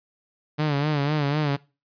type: tone with vibrato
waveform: sawtooth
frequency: 146.83 Hz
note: D3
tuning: in tune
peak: -17 dBFS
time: 0.58-1.57 s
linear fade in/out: 20 ms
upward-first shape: sine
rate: 4 Hz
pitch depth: 84 cents each way
effects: noise-tail reverb RT60 0.3 s tail -21 dB re dry + resampled to 11025 Hz